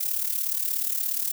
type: noise with amplitude modulation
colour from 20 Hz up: violet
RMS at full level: -24 dBFS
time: 0-1.32 s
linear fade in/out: 10 ms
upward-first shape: sine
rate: 36.9 Hz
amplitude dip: 70%
effects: none